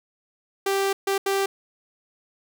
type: tone bursts at uneven times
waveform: sawtooth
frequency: 392 Hz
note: G4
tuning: in tune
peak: -17 dBFS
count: 3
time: 0.66-0.93 / 1.07-1.18 / 1.26-1.46 s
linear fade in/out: 5 ms
effects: none